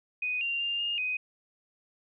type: tone with pitch steps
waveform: sine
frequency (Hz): 2491 / 2774 / 2799 / 2830 / 2504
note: D#7 / F7 / F7 / F7 / D#7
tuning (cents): +1 / -12 / +3 / +22 / +10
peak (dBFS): -28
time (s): 0.22-1.17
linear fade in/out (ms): 5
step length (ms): 190
effects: none